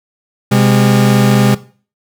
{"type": "tone pair together", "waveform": "40% pulse", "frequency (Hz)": [128, 203.8], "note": ["C3", "G#3"], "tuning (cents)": [-38, -32], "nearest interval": "minor sixth", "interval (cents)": 806, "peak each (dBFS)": -10, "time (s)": [0.51, 1.55], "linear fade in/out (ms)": 10, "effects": ["noise-tail reverb RT60 0.4 s tail -17 dB re dry"]}